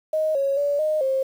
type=tone with pitch steps; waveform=sine; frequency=625 / 551 / 574 / 617 / 532 Hz; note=D#5 / C#5 / D5 / D#5 / C5; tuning=+8 / -11 / -40 / -15 / +29 cents; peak=-19 dBFS; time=0.13-1.23 s; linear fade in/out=5 ms; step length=220 ms; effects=8-bit